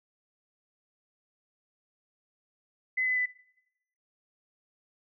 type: tone with pitch steps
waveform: sine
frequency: 2027 / 2012 / 1996.8 Hz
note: B6 / B6 / B6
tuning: +45 / +32 / +19 cents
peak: -25 dBFS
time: 2.97-3.261 s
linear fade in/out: 10 ms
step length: 97 ms
effects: noise-tail reverb RT60 0.9 s tail -23 dB re dry